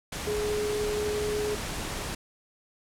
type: tone in noise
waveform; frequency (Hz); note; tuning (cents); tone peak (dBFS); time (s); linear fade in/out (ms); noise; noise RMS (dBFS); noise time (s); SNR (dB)
sine; 420; G#4; +19; -27; 0.27-1.55; 5; pink; -34; 0.12-2.15; +4
effects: low-pass 11000 Hz 12 dB/octave